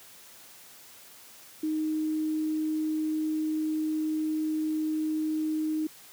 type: tone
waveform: sine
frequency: 311.1 Hz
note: D#4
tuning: in tune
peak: -26 dBFS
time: 1.63-5.87 s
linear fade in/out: 5 ms
effects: white hiss -51 dBFS RMS until 6.12 s + high-pass 100 Hz 12 dB/octave